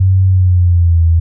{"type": "tone with pitch glide", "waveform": "sine", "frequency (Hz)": [94.5, 82.74], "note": ["F#2", "E2"], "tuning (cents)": [37, 7], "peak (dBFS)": -6, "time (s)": [0, 1.2], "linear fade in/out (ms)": 10, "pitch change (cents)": -230, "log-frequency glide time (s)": [0.27, 1.03], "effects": []}